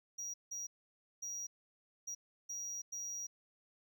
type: tone bursts at uneven times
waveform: triangle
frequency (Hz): 5750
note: F8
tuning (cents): +50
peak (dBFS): -39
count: 6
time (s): 0.18-0.34 / 0.51-0.67 / 1.22-1.47 / 2.07-2.15 / 2.49-2.82 / 2.92-3.27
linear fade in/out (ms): 10
effects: none